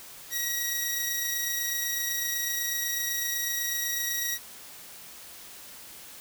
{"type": "tone pair together", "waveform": "15% pulse", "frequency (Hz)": [1911, 5761], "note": ["A#6", "F#8"], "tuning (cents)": [43, -47], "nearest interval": "octave + perfect fifth", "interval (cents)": 1910, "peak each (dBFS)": -25, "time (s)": [0.3, 4.39], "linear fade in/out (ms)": 50, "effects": ["white hiss -46 dBFS RMS until 6.2 s"]}